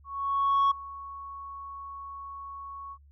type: tone with ADSR envelope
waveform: sine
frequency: 1108.7 Hz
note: C#6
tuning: in tune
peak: -17 dBFS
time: 0.04-2.98 s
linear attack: 670 ms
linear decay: 9 ms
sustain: -21 dB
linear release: 62 ms
effects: tanh soft clip ceiling -19 dBFS + added 71 Hz sine -53 dBFS peak until 3.11 s